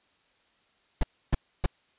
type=noise bursts; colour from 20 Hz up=brown; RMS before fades=-21 dBFS; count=3; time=1.01-1.662 s; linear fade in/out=5 ms; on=24 ms; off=290 ms; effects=white hiss -67 dBFS RMS until 1.98 s + resampled to 8000 Hz